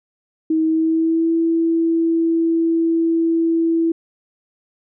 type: tone with pitch glide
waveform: sine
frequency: 318.3 to 330.1 Hz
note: D#4 to E4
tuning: +39 to +2 cents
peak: -14 dBFS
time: 0.5-3.92 s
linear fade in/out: 5 ms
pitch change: +63 cents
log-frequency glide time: 0.64-1.32 s
effects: none